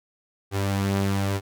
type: tone pair together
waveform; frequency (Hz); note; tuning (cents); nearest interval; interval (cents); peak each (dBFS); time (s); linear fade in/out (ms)
sawtooth; 98.54 / 196; G2 / G3; +10 / 0; octave; 1190; -19 / -26; 0.51-1.41; 50
effects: none